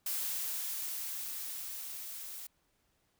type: noise with level ramp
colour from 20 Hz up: blue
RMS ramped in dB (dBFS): -35 to -45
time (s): 0.06-2.47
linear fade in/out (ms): 5
effects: pink hiss -75 dBFS RMS until 3.19 s